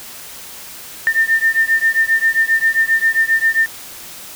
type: beating tone pair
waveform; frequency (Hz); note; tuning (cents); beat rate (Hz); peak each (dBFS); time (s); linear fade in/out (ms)
sine; 1800 / 1807.5; A6 / A6; +39 / +46; 7.5; -15; 1.07-3.66; 0
effects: white hiss -34 dBFS RMS until 4.35 s